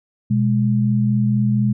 sine tone pair together, 123.47 / 207.7 Hz, B2 / G#3, 0 / 0 cents, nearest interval major sixth, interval 900 cents, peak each -17 dBFS, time 0.3-1.73 s, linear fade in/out 10 ms, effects none

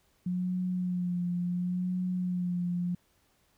sine tone with vibrato, 179.2 Hz, F3, 45 cents sharp, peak -28 dBFS, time 0.26-2.95 s, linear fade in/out 5 ms, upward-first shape sine, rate 0.71 Hz, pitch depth 31 cents each way, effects pink hiss -69 dBFS RMS until 3.57 s

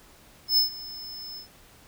square tone with ADSR envelope, 5230 Hz, E8, 15 cents flat, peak -17 dBFS, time 0.48-1.48 s, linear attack 93 ms, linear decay 120 ms, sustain -20 dB, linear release 110 ms, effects pink hiss -54 dBFS RMS until 1.87 s

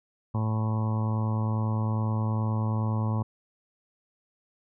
harmonic tone, 109.7 Hz, A2, 5 cents flat, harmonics 1 / 2 / 3 / 4 / 5 / 6 / 7 / 8 / 9 / 10, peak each -25 / -32 / -42 / -45 / -42 / -48 / -45 / -42 / -40 / -43 dBFS, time 0.34-3.23 s, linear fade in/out 10 ms, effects none

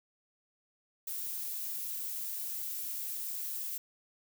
violet noise, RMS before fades -38 dBFS, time 1.07-3.78 s, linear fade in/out 5 ms, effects none

